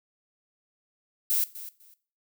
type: noise with echo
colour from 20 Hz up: violet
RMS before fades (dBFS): -25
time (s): 1.3-1.44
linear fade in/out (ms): 0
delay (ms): 250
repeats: 2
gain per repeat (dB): -15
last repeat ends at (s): 1.94
effects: noise-tail reverb RT60 0.4 s tail -17 dB re dry